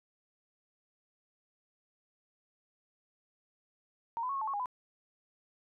sine tone with pitch steps, 924 / 1007 / 1105 / 1089 / 871 / 1100 / 818 / 1003 Hz, A#5 / B5 / C#6 / C#6 / A5 / C#6 / G#5 / B5, -16 / +33 / -6 / -31 / -18 / -14 / -26 / +26 cents, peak -32 dBFS, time 4.17-4.658 s, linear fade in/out 0 ms, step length 61 ms, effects none

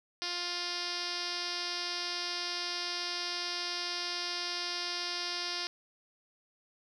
5% pulse tone with low-pass filter, 351.5 Hz, F4, 11 cents sharp, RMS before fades -36 dBFS, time 0.22-5.67 s, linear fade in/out 0 ms, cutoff 5200 Hz, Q 6, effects none

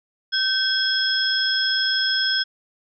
sine tone cluster, 1545 / 3332 / 5170 Hz, G6 / G#7 / E8, -26 / +5 / -34 cents, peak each -23 dBFS, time 0.32-2.44 s, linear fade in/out 20 ms, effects none

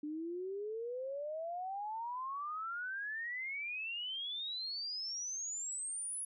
sine exponential sweep, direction up, 293.7 to 10540 Hz, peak -38 dBFS, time 0.03-6.25 s, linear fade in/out 5 ms, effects none

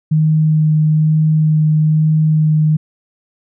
sine tone with vibrato, 155.2 Hz, D#3, 4 cents flat, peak -9 dBFS, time 0.11-2.77 s, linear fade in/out 10 ms, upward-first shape sine, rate 1.1 Hz, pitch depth 10 cents each way, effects none

